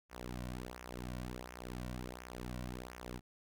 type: tone with flanger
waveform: sawtooth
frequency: 61.74 Hz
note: B1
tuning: in tune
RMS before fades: -45 dBFS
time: 0.09-3.21 s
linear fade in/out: 50 ms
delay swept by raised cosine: 0.23 to 2.43 ms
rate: 1.4 Hz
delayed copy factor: -0.8
effects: none